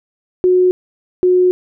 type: tone pair in turn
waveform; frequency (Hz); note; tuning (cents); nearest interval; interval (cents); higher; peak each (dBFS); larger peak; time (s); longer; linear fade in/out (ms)
sine; 365.1 / 363.8; F#4 / F#4; -23 / -29; unison; 6; first; -8; neither; 0.44-0.71 / 1.23-1.51; second; 0
effects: none